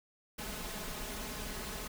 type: noise with comb filter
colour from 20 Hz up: pink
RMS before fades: -41 dBFS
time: 0.38-1.88 s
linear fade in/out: 10 ms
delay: 4.7 ms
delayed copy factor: +0.6
effects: none